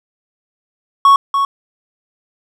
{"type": "tone with echo", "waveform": "triangle", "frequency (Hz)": 1108.7, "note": "C#6", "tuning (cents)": 0, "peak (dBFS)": -3, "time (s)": [1.05, 1.16], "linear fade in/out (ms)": 2, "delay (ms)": 290, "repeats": 1, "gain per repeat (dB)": -7, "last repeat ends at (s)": 1.45, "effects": []}